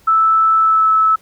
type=tone with pitch glide; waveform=sine; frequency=1315 to 1303.7 Hz; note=E6 to E6; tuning=-5 to -20 cents; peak=-9 dBFS; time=0.07-1.16 s; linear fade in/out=10 ms; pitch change=-15 cents; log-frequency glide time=0.59-0.89 s; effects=pink hiss -51 dBFS RMS until 1.21 s